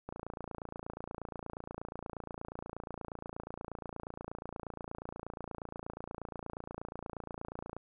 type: click train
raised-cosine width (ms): 1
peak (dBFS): -27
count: 219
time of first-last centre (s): 0.09-7.766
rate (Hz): 28.4
effects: none